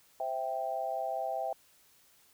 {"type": "chord", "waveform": "sine", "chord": "C major", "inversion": "none", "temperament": "equal", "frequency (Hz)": [523.3, 659.3, 784], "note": ["C5", "E5", "G5"], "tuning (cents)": [0, 0, 0], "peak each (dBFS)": [-40, -35, -35], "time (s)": [0.2, 1.53], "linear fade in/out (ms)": 2, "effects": ["white hiss -64 dBFS RMS until 2.33 s"]}